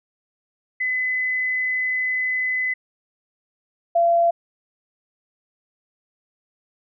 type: tone pair in turn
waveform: sine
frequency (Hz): 2017 / 682.1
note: B6 / F5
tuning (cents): +36 / -41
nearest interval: octave + perfect fifth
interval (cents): 1877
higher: first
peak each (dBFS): -20 / -14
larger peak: second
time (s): 0.8-2.74 / 3.95-4.31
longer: first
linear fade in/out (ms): 10
effects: none